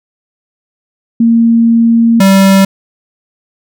sine / square tone pair in turn, 230.6 / 193.91 Hz, A#3 / G3, -19 / -19 cents, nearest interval minor third, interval 300 cents, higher first, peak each -4 dBFS, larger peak neither, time 1.2-2.2 / 2.2-2.65 s, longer first, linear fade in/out 5 ms, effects none

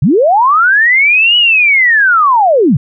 sine linear two-way sweep, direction up then down, 110 to 2951 to 110 Hz, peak -5 dBFS, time 0.02-2.77 s, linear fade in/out 5 ms, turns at 1.37 s, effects none

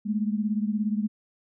sine beating tone pair, 207.7 / 224.7 Hz, G#3 / A3, 0 / +37 cents, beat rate 17 Hz, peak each -25 / -29 dBFS, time 0.05-1.08 s, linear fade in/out 20 ms, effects none

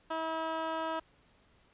15% pulse tone with band-pass filter, 322.3 Hz, E4, 39 cents flat, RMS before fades -35 dBFS, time 0.1-1 s, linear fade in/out 10 ms, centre 1100 Hz, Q 0.64, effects pink hiss -66 dBFS RMS until 1.73 s + resampled to 8000 Hz

